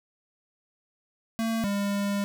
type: tone pair in turn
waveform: square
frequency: 226 / 201.3 Hz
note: A3 / G3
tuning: +47 / +46 cents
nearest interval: major second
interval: 201 cents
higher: first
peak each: -26 / -26 dBFS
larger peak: neither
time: 1.39-1.64 / 1.64-2.24 s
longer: second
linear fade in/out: 0 ms
effects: none